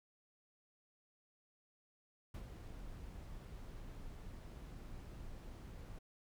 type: noise with ADSR envelope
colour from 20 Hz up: brown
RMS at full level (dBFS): -45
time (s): 2.34-5.99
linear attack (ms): 4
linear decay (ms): 79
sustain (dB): -5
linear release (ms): 8
effects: none